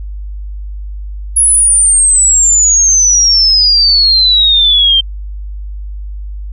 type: exponential sweep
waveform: sine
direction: down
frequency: 10548 to 3136 Hz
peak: -5 dBFS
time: 1.36-5.01 s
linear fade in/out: 10 ms
effects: added 50 Hz sine -20 dBFS peak until 6.52 s